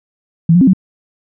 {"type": "tone with pitch steps", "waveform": "sine", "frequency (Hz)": [165.5, 177.7, 265.6, 187.9], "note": ["E3", "F3", "C4", "F#3"], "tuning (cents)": [7, 30, 26, 27], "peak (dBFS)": -5, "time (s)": [0.49, 0.734], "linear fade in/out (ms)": 5, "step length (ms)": 61, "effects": []}